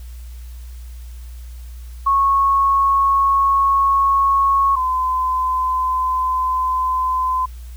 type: tone pair in turn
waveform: sine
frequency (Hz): 1100 / 1023.6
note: C#6 / C6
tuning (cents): -14 / -38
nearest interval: minor second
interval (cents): 124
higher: first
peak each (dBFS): -12 / -16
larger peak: first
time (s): 2.06-4.76 / 4.76-7.46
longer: neither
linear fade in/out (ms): 10
effects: added 60 Hz sine -31 dBFS peak until 7.76 s + white hiss -50 dBFS RMS until 7.76 s